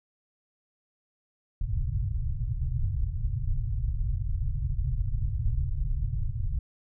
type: low-pass noise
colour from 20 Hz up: pink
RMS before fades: -28 dBFS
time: 1.61-6.59 s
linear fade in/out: 5 ms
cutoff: 140 Hz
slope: 96 dB/octave
effects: none